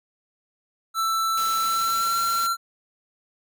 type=tone with pitch glide; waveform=square; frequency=1328 to 1362.2 Hz; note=E6 to F6; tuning=+12 to -44 cents; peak=-22 dBFS; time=0.94-2.57 s; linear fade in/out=50 ms; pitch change=+44 cents; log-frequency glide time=1.56-2.2 s
type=noise; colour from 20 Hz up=white; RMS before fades=-35 dBFS; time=1.37-2.47 s; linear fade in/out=5 ms
effects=none